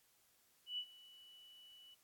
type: tone with ADSR envelope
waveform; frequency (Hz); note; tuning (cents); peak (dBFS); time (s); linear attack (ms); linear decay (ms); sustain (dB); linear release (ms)
sine; 2960; F#7; 0; -38; 0.66-1.95; 120; 68; -20; 13
effects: white hiss -73 dBFS RMS until 2.03 s + AAC 64 kbps